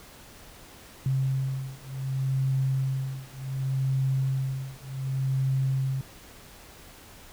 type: beating tone pair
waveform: sine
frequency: 133 / 133.67 Hz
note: C3 / C3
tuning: +29 / +37 cents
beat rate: 0.67 Hz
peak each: -28 dBFS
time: 1.06-6.01 s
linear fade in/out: 2 ms
effects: pink hiss -49 dBFS RMS until 7.32 s